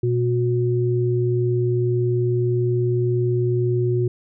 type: tone pair together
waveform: sine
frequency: 121.1 / 362.9 Hz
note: B2 / F#4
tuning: -34 / -34 cents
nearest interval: octave + perfect fifth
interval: 1900 cents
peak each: -19 / -21 dBFS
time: 0.03-4.08 s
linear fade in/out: 5 ms
effects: none